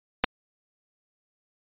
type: clicks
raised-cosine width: 0.3 ms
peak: -5 dBFS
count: 2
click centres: 0.239 / 0.243 s
effects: resampled to 8000 Hz